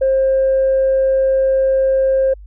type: tone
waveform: sine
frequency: 532 Hz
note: C5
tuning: 29 cents sharp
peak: -10 dBFS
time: 0.01-2.34 s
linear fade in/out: 10 ms
effects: tanh soft clip ceiling -8 dBFS + added 50 Hz sine -34 dBFS peak until 2.46 s